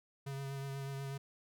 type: tone with vibrato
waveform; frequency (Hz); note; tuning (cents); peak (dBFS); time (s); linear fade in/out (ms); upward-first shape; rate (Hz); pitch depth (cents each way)
square; 137.4; C#3; -15; -40; 0.26-1.18; 10; triangle; 8.2; 23
effects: none